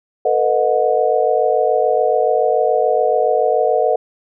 sine tone cluster, 449.8 / 496.8 / 620 / 728 Hz, A4 / B4 / D#5 / F#5, +38 / +10 / -6 / -28 cents, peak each -18 dBFS, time 0.25-3.96 s, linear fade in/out 5 ms, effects none

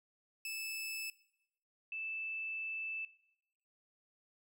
sawtooth / sine tone pair in turn, 2622 / 2637 Hz, E7 / E7, -10 / 0 cents, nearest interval unison, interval 10 cents, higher second, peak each -36 / -39 dBFS, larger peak first, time 0.45-1.1 / 1.92-3.05 s, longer second, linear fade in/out 2 ms, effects noise-tail reverb RT60 0.8 s tail -18 dB re dry

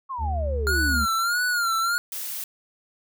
sine exponential sweep, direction down, 1114 to 207.4 Hz, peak -28 dBFS, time 0.09-1.06 s, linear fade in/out 20 ms
triangle tone with pitch glide, 75 to 72.49 Hz, D2 to D2, +37 to -22 cents, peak -22 dBFS, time 0.18-1.07 s, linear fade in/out 50 ms, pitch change -59 cents, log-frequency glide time 0.37-0.44 s
square tone with vibrato, 1406 Hz, F6, 11 cents sharp, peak -22 dBFS, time 0.67-1.98 s, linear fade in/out 0 ms, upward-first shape sine, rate 1.6 Hz, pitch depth 93 cents each way
blue noise, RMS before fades -32 dBFS, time 2.12-2.44 s, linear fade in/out 2 ms
effects none

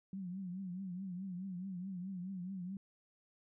sine tone with vibrato, 185.5 Hz, F#3, 5 cents sharp, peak -40 dBFS, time 0.13-2.77 s, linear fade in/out 2 ms, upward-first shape triangle, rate 4.7 Hz, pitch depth 120 cents each way, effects none

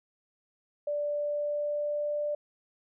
sine tone with pitch glide, 586 to 590.8 Hz, D5 to D5, -4 to +10 cents, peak -28 dBFS, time 0.87-2.35 s, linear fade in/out 5 ms, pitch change +14 cents, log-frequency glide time 1.01-2.23 s, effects none

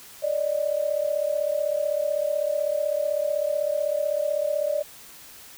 sine tone pair together, 578 / 613.9 Hz, D5 / D#5, -28 / -23 cents, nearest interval minor second, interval 105 cents, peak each -25 dBFS, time 0.22-4.83 s, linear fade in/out 20 ms, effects white hiss -46 dBFS RMS until 5.57 s

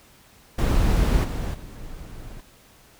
brown noise with level steps, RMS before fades -19 / -27 / -38 dBFS, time 0.58-2.41 s, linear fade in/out 10 ms, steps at 1.23 / 1.53 s, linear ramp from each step 20 ms, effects pink hiss -53 dBFS RMS until 2.99 s

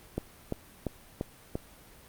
click train, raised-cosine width 2 ms, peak -17 dBFS, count 5, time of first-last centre 0.18-1.555 s, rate 2.91 Hz, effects pink hiss -54 dBFS RMS until 2.08 s + Opus 32 kbps

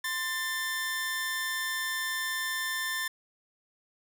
sawtooth tone pair together, 1040.8 / 1780 Hz, C6 / A6, -9 / +20 cents, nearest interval major sixth, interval 929 cents, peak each -35 / -27 dBFS, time 0.04-3.08 s, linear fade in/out 5 ms, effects none

